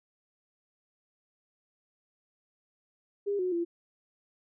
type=tone with pitch steps; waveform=sine; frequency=404.4 / 365.5 / 341.6 Hz; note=G#4 / F#4 / F4; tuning=-46 / -21 / -38 cents; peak=-27 dBFS; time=3.26-3.65 s; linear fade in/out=20 ms; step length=130 ms; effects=none